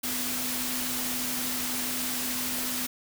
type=tone in noise; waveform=sine; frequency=250.6 Hz; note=B3; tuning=25 cents sharp; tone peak=-37 dBFS; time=0.03-2.87 s; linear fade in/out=10 ms; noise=white; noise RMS=-31 dBFS; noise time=0.03-2.87 s; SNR=-9 dB; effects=none